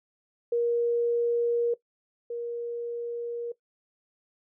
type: tone pair in turn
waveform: sine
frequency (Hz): 472.7 / 472.7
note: A#4 / A#4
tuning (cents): +24 / +24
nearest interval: unison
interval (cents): 0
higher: neither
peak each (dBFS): -22 / -30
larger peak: first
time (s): 0.52-1.74 / 2.3-3.52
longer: neither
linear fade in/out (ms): 5
effects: noise-tail reverb RT60 0.1 s tail -18 dB re dry